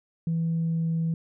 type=tone with pitch glide; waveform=sine; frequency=164.81 to 163.86 Hz; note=E3 to E3; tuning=0 to -10 cents; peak=-22 dBFS; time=0.27-1.14 s; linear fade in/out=2 ms; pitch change=-10 cents; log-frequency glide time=0.53-0.91 s; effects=tanh soft clip ceiling -20 dBFS